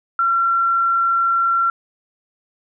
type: tone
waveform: sine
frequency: 1363 Hz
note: F6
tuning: 43 cents flat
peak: -14 dBFS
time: 0.19-1.7 s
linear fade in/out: 2 ms
effects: none